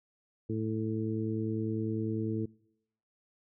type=harmonic tone; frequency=110 Hz; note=A2; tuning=in tune; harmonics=1 / 2 / 3 / 4; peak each=-34 / -36 / -35 / -39 dBFS; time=0.49-2.46 s; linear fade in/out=10 ms; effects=noise-tail reverb RT60 0.8 s tail -25 dB re dry

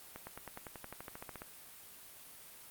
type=accelerating click train; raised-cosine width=0.5 ms; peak=-29 dBFS; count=16; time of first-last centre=0.16-1.419 s; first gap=110 ms; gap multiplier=0.96; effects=white hiss -54 dBFS RMS until 2.7 s + Opus 32 kbps

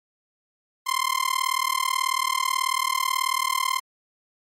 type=tone with amplitude modulation; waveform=sawtooth; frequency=1047 Hz; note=C6; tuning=1 cent sharp; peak=-14 dBFS; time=0.86-3.8 s; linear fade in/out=20 ms; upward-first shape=sine; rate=38.3 Hz; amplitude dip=100%; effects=MP3 64 kbps

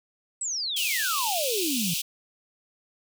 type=exponential sweep; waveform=sine; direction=down; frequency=8130 to 158.3 Hz; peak=-27 dBFS; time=0.41-1.94 s; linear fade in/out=5 ms
type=high-pass noise; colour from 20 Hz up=pink; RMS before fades=-29 dBFS; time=0.76-2.02 s; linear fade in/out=10 ms; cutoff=2500 Hz; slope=96 dB/octave
effects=none

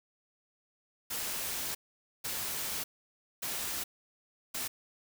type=noise bursts at uneven times; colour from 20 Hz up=white; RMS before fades=-36 dBFS; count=4; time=1.1-1.75 / 2.24-2.84 / 3.42-3.84 / 4.54-4.68 s; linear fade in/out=10 ms; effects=none

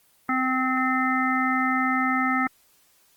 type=harmonic tone; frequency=258.9 Hz; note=C4; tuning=18 cents flat; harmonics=1 / 3 / 5 / 7 / 8; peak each=-25 / -29 / -25 / -29 / -29 dBFS; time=0.29-2.47 s; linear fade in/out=2 ms; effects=white hiss -61 dBFS RMS until 3.16 s + Opus 24 kbps

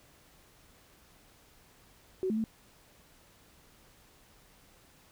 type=tone with pitch steps; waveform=sine; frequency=375.1 / 217.3 / 222.1 Hz; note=F#4 / A3 / A3; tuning=+24 / -21 / +16 cents; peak=-28 dBFS; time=2.23-2.44 s; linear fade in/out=0 ms; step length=70 ms; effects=pink hiss -61 dBFS RMS until 5.11 s

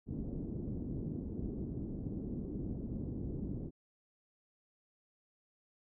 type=low-pass noise; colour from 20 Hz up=white; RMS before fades=-40 dBFS; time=0.06-3.71 s; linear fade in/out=50 ms; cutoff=310 Hz; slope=24 dB/octave; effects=none

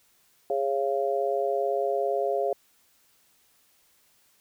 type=harmonic tone; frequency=137.7 Hz; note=C#3; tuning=11 cents flat; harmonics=3 / 4 / 5; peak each=-28 / -28 / -28 dBFS; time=0.5-2.53 s; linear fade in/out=2 ms; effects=white hiss -64 dBFS RMS until 4.4 s

